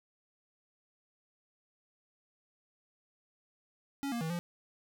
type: tone with pitch steps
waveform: square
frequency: 278.4 / 235.4 / 161 / 173.2 Hz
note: C#4 / A#3 / E3 / F3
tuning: +8 / +17 / -41 / -14 cents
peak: -34 dBFS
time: 4.03-4.39 s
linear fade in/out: 0 ms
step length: 90 ms
effects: none